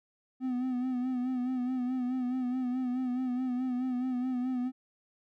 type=tone with vibrato; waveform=triangle; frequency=252.5 Hz; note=B3; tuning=39 cents sharp; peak=-27 dBFS; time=0.4-4.72 s; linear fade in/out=50 ms; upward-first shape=sine; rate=4.7 Hz; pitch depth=49 cents each way; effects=none